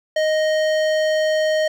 sine tone with hard clipping, 622.3 Hz, D#5, in tune, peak -18 dBFS, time 0.16-1.68 s, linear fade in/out 5 ms, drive 15 dB, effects none

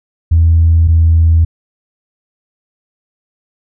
sine tone pair in turn, 82.41 / 81.98 Hz, E2 / E2, 0 / -9 cents, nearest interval unison, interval 9 cents, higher first, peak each -4 dBFS, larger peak neither, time 0.31-0.88 / 0.88-1.45 s, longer neither, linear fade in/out 10 ms, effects tanh soft clip ceiling -1 dBFS

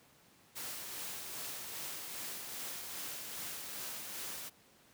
white noise with tremolo, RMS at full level -42 dBFS, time 0.55-4.5 s, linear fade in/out 20 ms, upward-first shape sine, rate 2.5 Hz, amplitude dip 30%, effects pink hiss -64 dBFS RMS until 4.93 s + high-pass 100 Hz 12 dB/octave

